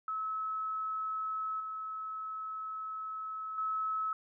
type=tone with level steps; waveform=sine; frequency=1294 Hz; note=E6; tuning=32 cents flat; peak=-33 / -37 / -31 dBFS; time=0.08-4.13 s; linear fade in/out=2 ms; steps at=1.6 / 3.58 s; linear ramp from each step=2 ms; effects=none